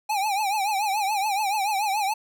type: tone with vibrato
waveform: square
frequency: 817 Hz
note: G#5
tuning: 29 cents flat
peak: -23 dBFS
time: 0.09-2.14 s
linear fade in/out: 10 ms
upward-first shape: triangle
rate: 7 Hz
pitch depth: 140 cents each way
effects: none